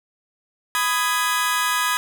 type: chord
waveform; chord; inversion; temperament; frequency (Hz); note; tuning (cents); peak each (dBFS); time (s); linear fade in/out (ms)
sawtooth; G# minor; first; just; 996.7 / 1245.9 / 1661.2; B5 / D#6 / G#6; +16 / +2 / 0; -20; 0.75-1.97; 0
effects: none